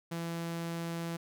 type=tone; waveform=sawtooth; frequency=167.8 Hz; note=E3; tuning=31 cents sharp; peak=-31 dBFS; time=0.11-1.17 s; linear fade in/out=10 ms; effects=none